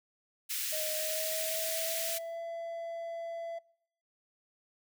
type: high-pass noise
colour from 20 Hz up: white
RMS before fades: -35 dBFS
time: 0.49-2.19 s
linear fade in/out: 20 ms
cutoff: 1800 Hz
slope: 24 dB/octave
type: tone with pitch glide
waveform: triangle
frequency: 622.3 to 670.8 Hz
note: D#5 to E5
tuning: 0 to +30 cents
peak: -35 dBFS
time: 0.72-3.59 s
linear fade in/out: 10 ms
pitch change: +130 cents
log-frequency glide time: 0.93-2.39 s
effects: noise-tail reverb RT60 0.7 s tail -24 dB re dry